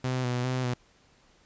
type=tone with vibrato; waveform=sawtooth; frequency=125.8 Hz; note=B2; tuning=32 cents sharp; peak=-23 dBFS; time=0.04-0.74 s; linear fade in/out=5 ms; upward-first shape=square; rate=2.5 Hz; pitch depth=31 cents each way; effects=pink hiss -62 dBFS RMS until 1.45 s + resampled to 16000 Hz